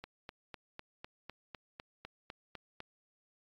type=click train; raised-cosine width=0.3 ms; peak=-28 dBFS; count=12; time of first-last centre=0.04-2.804 s; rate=3.98 Hz; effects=AAC 48 kbps